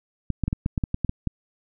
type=clicks; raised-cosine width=5 ms; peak=-11 dBFS; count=11; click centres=0.303 / 0.437 / 0.48 / 0.529 / 0.661 / 0.778 / 0.838 / 0.944 / 1.047 / 1.094 / 1.273 s; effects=none